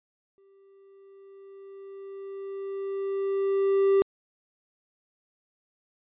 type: tone with exponential growth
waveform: triangle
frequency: 392 Hz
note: G4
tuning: in tune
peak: -15 dBFS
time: 0.38-4.02 s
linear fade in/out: 0 ms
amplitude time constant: 790 ms
effects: resampled to 8000 Hz